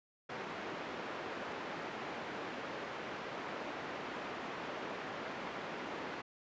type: band-pass noise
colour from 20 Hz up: pink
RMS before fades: -43 dBFS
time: 0.29-6.22 s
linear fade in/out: 10 ms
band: 280 to 2200 Hz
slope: 12 dB/octave
effects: resampled to 16000 Hz